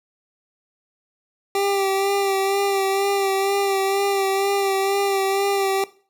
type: tone with vibrato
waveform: 25% pulse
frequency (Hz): 393.2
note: G4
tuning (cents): +5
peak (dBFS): -15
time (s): 1.55-5.84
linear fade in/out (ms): 2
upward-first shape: sine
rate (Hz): 2.1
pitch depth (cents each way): 28
effects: noise-tail reverb RT60 0.4 s tail -18 dB re dry